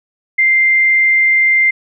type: tone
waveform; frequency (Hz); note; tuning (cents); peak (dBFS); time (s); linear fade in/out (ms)
sine; 2093; C7; 0; -8; 0.38-1.71; 10
effects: none